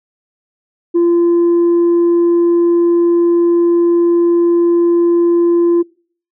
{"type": "tone", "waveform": "sine", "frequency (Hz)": 343.2, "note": "F4", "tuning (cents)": -30, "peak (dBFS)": -6, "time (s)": [0.94, 5.83], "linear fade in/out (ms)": 20, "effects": ["noise-tail reverb RT60 0.5 s tail -26 dB re dry", "tanh soft clip ceiling -7 dBFS"]}